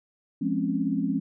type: chord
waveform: sine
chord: Db major seventh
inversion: first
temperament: just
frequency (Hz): 173.24 / 207.9 / 259.9 / 277.2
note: F3 / Ab3 / C4 / Db4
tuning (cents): -14 / +2 / -11 / 0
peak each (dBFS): -31 / -29 / -29 / -28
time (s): 0.41-1.2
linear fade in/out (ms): 10
effects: none